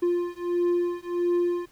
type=beating tone pair; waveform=triangle; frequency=349.2 / 350.7 Hz; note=F4 / F4; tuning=0 / +7 cents; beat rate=1.5 Hz; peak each=-24 dBFS; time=0.02-1.66 s; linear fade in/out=10 ms; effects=pink hiss -59 dBFS RMS until 1.71 s